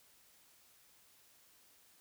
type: silence
effects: white hiss -66 dBFS RMS until 2 s